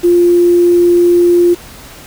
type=tone with quantisation; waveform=sine; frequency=349.2 Hz; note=F4; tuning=in tune; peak=-5 dBFS; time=0.03-1.55 s; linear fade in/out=20 ms; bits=5; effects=pink hiss -34 dBFS RMS until 2.06 s